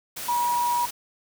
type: tone in noise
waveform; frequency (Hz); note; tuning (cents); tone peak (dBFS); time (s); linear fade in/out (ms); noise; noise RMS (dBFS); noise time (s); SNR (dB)
sine; 963; B5; -44; -21; 0.28-0.86; 10; white; -34; 0.16-0.91; +10
effects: none